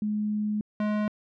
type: tone pair in turn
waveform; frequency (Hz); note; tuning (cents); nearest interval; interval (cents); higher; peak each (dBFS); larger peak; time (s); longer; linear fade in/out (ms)
sine / square; 210.8 / 210.8; G#3 / G#3; +26 / +26; unison; 0; neither; -25; neither; 0.02-0.61 / 0.8-1.08; first; 2
effects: low-pass 2000 Hz 12 dB/octave